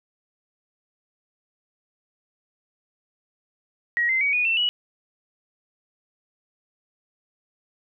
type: tone with pitch steps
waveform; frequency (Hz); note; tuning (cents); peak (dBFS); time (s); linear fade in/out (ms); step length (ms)
sine; 1900 / 2072 / 2259 / 2464 / 2687 / 2930; A#6 / C7 / C#7 / D#7 / E7 / F#7; +33 / -17 / +32 / -17 / +33 / -18; -19; 3.97-4.69; 0; 120
effects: none